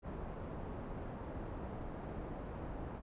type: low-pass noise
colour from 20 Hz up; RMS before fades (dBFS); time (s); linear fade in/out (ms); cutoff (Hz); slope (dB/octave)
pink; -44; 0.02-3.02; 50; 890; 12
effects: resampled to 8000 Hz